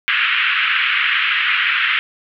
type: band-pass noise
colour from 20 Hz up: white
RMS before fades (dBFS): -17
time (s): 0.08-1.99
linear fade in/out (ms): 0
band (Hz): 1300 to 3000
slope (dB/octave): 48
effects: none